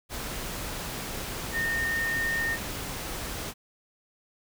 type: tone in noise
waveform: sine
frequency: 1831 Hz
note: A#6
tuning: 32 cents flat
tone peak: -26 dBFS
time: 1.52-2.58 s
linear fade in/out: 50 ms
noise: pink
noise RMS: -35 dBFS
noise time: 0.09-3.54 s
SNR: +6 dB
effects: none